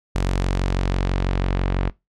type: tone with low-pass filter sweep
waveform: sawtooth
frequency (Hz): 46.07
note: F#1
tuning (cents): -7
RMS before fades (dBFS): -21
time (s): 0.15-1.9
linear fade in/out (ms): 10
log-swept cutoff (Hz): 8800 to 2600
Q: 0.78
effects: noise-tail reverb RT60 0.2 s tail -21 dB re dry